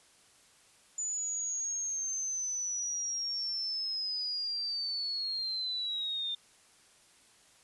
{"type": "linear sweep", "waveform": "sine", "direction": "down", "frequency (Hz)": [7010, 3598], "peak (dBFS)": -32, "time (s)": [0.98, 6.35], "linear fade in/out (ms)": 5, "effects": ["white hiss -62 dBFS RMS until 7.63 s", "resampled to 24000 Hz"]}